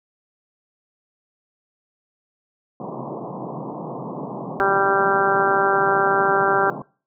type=band-pass noise; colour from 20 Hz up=pink; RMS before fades=-31 dBFS; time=2.8-6.82 s; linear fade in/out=2 ms; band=130 to 1100 Hz; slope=96 dB/octave
type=harmonic tone; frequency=196 Hz; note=G3; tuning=in tune; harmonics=2 / 3 / 4 / 5 / 6 / 7 / 8; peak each=-22 / -26 / -22 / -26 / -26 / -22 / -24 dBFS; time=4.6-6.7 s; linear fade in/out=0 ms
effects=noise-tail reverb RT60 0.4 s tail -23 dB re dry